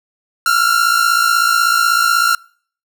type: tone pair together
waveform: 45% pulse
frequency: 1353.8 / 1410 Hz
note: E6 / F6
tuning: +46 / +16 cents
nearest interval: minor second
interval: 70 cents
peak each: -14 dBFS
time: 0.46-2.35 s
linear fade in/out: 2 ms
effects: noise-tail reverb RT60 0.5 s tail -25 dB re dry